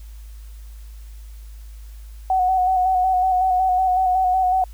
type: tone with vibrato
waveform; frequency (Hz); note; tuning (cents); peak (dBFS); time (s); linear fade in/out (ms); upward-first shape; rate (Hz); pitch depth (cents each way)
sine; 743; F#5; +7; -15; 2.3-4.64; 2; square; 5.4; 27
effects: added 53 Hz sine -35 dBFS peak until 4.73 s + white hiss -54 dBFS RMS until 4.73 s